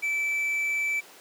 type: tone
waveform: triangle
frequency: 2318 Hz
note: D7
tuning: 23 cents flat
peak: -23 dBFS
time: 0.02-1.01 s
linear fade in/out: 20 ms
effects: pink hiss -49 dBFS RMS until 1.2 s + high-pass 400 Hz 12 dB/octave